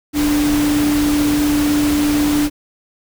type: tone in noise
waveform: sine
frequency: 294.6 Hz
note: D4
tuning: 6 cents sharp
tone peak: -13 dBFS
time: 0.13-2.5 s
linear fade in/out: 50 ms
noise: pink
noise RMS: -23 dBFS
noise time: 0.13-2.5 s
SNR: +7 dB
effects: none